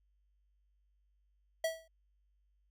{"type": "tone with exponential decay", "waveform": "square", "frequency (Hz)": 650, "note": "E5", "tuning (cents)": -24, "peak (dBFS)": -29, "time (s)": [1.64, 1.88], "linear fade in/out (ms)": 5, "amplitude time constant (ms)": 52, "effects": ["added 50 Hz sine -70 dBFS peak until 2.7 s"]}